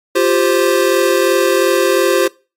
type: chord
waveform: square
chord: F suspended second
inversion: none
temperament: equal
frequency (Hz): 349.2 / 392 / 523.3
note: F4 / G4 / C5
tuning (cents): 0 / 0 / 0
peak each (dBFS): -16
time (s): 0.15-2.28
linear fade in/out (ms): 10
effects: noise-tail reverb RT60 0.3 s tail -21 dB re dry + AAC 48 kbps